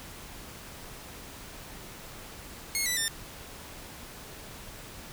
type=tone with pitch steps; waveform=10% pulse; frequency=2166 / 1974.8 / 1800.5 Hz; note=C#7 / B6 / A6; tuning=-41 / -1 / +39 cents; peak=-18 dBFS; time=2.75-3.08 s; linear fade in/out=0 ms; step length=110 ms; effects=pink hiss -45 dBFS RMS until 5.12 s